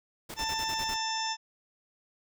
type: noise with tremolo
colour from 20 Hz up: pink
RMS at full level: -40 dBFS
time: 0.29-0.97 s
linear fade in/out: 10 ms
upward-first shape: square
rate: 10 Hz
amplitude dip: 80%
type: harmonic tone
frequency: 889 Hz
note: A5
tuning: 18 cents sharp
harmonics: 1 / 2 / 3 / 4 / 6 / 7 / 8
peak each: -33 / -39 / -42 / -38 / -35 / -43 / -45 dBFS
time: 0.36-1.37 s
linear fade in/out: 50 ms
effects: none